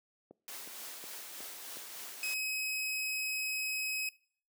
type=click train; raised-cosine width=2 ms; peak=-34 dBFS; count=5; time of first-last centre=0.31-1.77 s; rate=2.74 Hz
type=noise with tremolo; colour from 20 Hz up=white; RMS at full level=-44 dBFS; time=0.48-2.34 s; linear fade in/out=0 ms; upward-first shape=triangle; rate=3.4 Hz; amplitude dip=35%
type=tone; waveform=sawtooth; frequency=2545 Hz; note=D#7; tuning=39 cents sharp; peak=-30 dBFS; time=2.23-4.09 s; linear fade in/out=2 ms
effects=noise-tail reverb RT60 0.5 s tail -22 dB re dry + high-pass 300 Hz 12 dB/octave